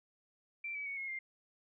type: tone with pitch steps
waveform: sine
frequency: 2349 / 2286 / 2225 / 2165 / 2107 Hz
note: D7 / D7 / C#7 / C#7 / C7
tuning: 0 / -47 / +6 / -41 / +12 cents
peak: -38 dBFS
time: 0.64-1.19 s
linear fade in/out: 5 ms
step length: 110 ms
effects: none